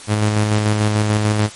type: tone with tremolo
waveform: sawtooth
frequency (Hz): 106.1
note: G#2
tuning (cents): +38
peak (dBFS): -9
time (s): 0.07-1.5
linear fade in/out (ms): 50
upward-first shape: square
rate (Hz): 6.8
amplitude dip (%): 30
effects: white hiss -36 dBFS RMS until 1.55 s + MP3 48 kbps